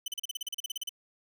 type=tone bursts; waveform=sawtooth; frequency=3027 Hz; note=F#7; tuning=39 cents sharp; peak=-29 dBFS; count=15; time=0.06-0.893 s; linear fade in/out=5 ms; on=21 ms; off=37 ms; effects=none